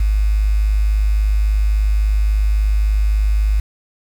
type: tone with quantisation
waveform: sine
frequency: 51.8 Hz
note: G#1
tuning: 4 cents flat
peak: -12 dBFS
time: 0-3.6 s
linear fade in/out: 5 ms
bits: 6
effects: none